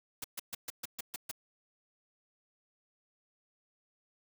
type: noise bursts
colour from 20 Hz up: white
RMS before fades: -39 dBFS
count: 8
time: 0.22-1.314 s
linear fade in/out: 5 ms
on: 23 ms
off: 130 ms
effects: none